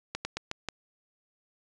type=slowing click train; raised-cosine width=0.2 ms; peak=-15 dBFS; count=5; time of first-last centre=0.15-0.687 s; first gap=100 ms; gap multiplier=1.2; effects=resampled to 22050 Hz